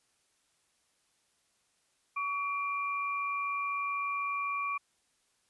sine tone pair together, 1134 / 2379 Hz, C#6 / D7, +39 / +22 cents, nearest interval octave + minor second, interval 1283 cents, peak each -32 / -36 dBFS, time 2.16-4.78 s, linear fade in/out 10 ms, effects white hiss -73 dBFS RMS until 5.49 s + resampled to 24000 Hz

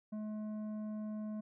sine tone with tanh clipping, 213.6 Hz, G#3, 49 cents sharp, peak -40 dBFS, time 0.12-1.41 s, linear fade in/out 10 ms, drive 9 dB, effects none

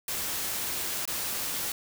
white noise with dropouts, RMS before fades -32 dBFS, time 0.08-1.72 s, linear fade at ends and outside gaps 2 ms, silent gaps 1.054-1.076 s, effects none

